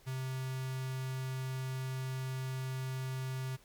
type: tone with notch filter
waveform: square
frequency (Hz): 130.81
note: C3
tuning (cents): 0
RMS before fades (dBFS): -38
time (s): 0.06-3.57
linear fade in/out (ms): 20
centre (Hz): 520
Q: 1
effects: pink hiss -63 dBFS RMS until 3.64 s